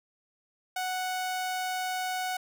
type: tone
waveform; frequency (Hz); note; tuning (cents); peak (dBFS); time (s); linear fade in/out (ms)
sawtooth; 740; F#5; 0; -26; 0.76-2.37; 5
effects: none